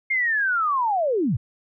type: linear sweep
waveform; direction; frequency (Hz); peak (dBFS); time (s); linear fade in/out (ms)
sine; down; 2146 to 89; -19; 0.1-1.37; 10
effects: none